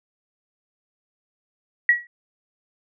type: tone with exponential decay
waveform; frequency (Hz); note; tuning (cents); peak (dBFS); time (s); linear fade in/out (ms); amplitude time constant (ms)
sine; 1922; B6; -48; -9; 1.89-2.07; 2; 38
effects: none